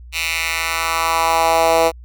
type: tone with high-pass filter sweep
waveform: 10% pulse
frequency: 164.4 Hz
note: E3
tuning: 4 cents flat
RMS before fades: -17 dBFS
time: 0.12-1.92 s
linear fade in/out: 50 ms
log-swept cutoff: 2700 to 520 Hz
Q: 2.1
effects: added 60 Hz sine -35 dBFS peak until 2.04 s